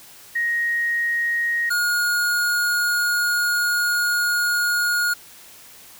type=tone pair in turn; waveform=sine / square; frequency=1877 / 1434.9 Hz; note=A#6 / F6; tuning=+11 / +46 cents; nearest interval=perfect fourth; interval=465 cents; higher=first; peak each=-19 dBFS; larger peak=neither; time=0.35-1.7 / 1.7-5.14 s; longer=second; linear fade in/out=10 ms; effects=white hiss -45 dBFS RMS until 5.99 s